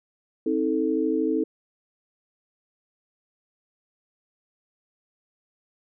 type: chord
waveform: sine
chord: A diminished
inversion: first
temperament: just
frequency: 264 / 316.8 / 440 Hz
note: C4 / Eb4 / A4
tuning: +16 / +31 / 0 cents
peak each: -27 / -24 / -26 dBFS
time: 0.46-1.44 s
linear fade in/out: 5 ms
effects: none